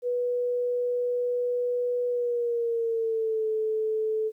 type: tone with pitch glide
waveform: sine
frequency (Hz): 489.6 to 436.2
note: B4 to A4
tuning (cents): -15 to -15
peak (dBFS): -24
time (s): 0.02-4.32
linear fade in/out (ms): 50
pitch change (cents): -200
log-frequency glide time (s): 2.08-3.47
effects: 11-bit